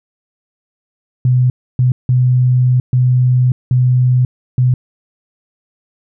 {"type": "tone bursts at uneven times", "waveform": "sine", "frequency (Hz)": 126, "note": "B2", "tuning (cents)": 35, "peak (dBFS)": -8, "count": 6, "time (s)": [[1.25, 1.5], [1.79, 1.92], [2.09, 2.8], [2.93, 3.52], [3.71, 4.25], [4.58, 4.74]], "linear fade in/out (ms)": 2, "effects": []}